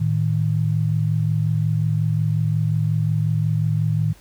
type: tone pair together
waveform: sine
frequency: 110 / 155.56 Hz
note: A2 / D#3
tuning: 0 / 0 cents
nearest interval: tritone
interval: 600 cents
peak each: -20 dBFS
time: 0-4.13 s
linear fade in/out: 10 ms
effects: added 50 Hz sine -47 dBFS peak until 4.2 s + pink hiss -51 dBFS RMS until 4.2 s